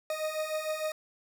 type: beating tone pair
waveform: 40% pulse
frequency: 617 / 623.6 Hz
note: D#5 / D#5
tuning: -15 / +4 cents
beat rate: 6.6 Hz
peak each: -35 / -32 dBFS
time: 0.1-0.92 s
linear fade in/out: 2 ms
effects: none